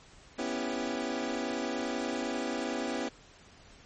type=chord; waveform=25% pulse; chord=C# half-diminished seventh; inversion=third; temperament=equal; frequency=246.9 / 277.2 / 329.6 / 392 Hz; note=B3 / C#4 / E4 / G4; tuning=0 / 0 / 0 / 0 cents; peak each=-32 / -33 / -34 / -36 dBFS; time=0.38-3.09 s; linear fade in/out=10 ms; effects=pink hiss -56 dBFS RMS until 3.85 s + MP3 32 kbps